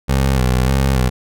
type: tone with vibrato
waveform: 20% pulse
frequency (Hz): 65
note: C2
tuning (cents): -11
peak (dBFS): -8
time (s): 0.08-1.1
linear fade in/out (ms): 20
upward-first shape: square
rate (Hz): 1.7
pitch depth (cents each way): 55
effects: none